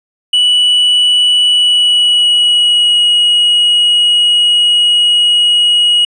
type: tone with pitch glide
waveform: triangle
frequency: 2952 to 2900 Hz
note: F#7 to F#7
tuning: -5 to -35 cents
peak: -5 dBFS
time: 0.33-6.05 s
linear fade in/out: 5 ms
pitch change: -30 cents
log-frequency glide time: 1.45-3.07 s
effects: resampled to 22050 Hz